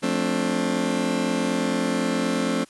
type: chord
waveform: 30% pulse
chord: D minor seventh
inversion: first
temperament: just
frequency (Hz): 176.2 / 220.2 / 264.3 / 293.7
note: F3 / A3 / C4 / D4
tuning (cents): +16 / +2 / +18 / 0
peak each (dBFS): -27 / -24 / -23 / -27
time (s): 0.02-2.65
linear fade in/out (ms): 20
effects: white hiss -54 dBFS RMS until 2.69 s + resampled to 24000 Hz